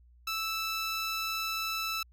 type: tone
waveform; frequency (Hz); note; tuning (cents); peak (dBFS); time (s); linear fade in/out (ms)
15% pulse; 1318.5; E6; 0; -25; 0.27-2.03; 5
effects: added 60 Hz sine -56 dBFS peak until 2.12 s